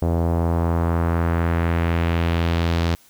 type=tone with low-pass filter sweep; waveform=sawtooth; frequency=84.1 Hz; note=E2; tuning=35 cents sharp; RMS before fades=-20 dBFS; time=0.02-2.95 s; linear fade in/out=0 ms; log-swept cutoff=650 to 4700 Hz; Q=1.4; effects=white hiss -53 dBFS RMS until 3.09 s